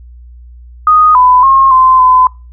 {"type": "tone with pitch steps", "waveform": "sine", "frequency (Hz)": [1242, 1002, 1075, 1035, 1016], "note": ["D#6", "B5", "C6", "C6", "B5"], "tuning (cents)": [-3, 25, 47, -19, 49], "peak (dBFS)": -3, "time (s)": [0.87, 2.27], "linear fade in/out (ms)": 2, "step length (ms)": 280, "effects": ["noise-tail reverb RT60 0.3 s tail -25 dB re dry", "added 60 Hz sine -31 dBFS peak until 2.52 s"]}